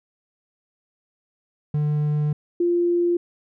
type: tone pair in turn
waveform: triangle / sine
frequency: 149.3 / 347.4 Hz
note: D3 / F4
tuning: +29 / -9 cents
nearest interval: octave + minor third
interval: 1462 cents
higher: second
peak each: -17 dBFS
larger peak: neither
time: 1.74-2.33 / 2.6-3.17 s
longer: first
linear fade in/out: 5 ms
effects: none